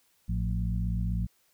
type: harmonic tone with a mistuned harmonic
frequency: 56 Hz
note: A1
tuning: 31 cents sharp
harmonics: 1 / 2 / 3 / 4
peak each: -29 / -32 / -33 / -43 dBFS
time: 0.28-1.27 s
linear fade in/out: 20 ms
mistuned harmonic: 3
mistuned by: +82 cents
effects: white hiss -68 dBFS RMS until 1.53 s